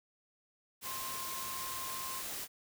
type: tone in noise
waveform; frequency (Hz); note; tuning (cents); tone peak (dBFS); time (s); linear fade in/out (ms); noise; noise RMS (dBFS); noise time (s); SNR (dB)
sine; 1056; C6; +16; -43; 0.83-2.23; 50; white; -41; 0.81-2.48; -5
effects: none